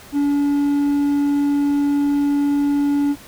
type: tone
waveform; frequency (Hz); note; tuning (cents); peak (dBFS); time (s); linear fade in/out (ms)
triangle; 286.1; D4; -45; -13; 0.12-3.16; 50
effects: pink hiss -42 dBFS RMS until 3.27 s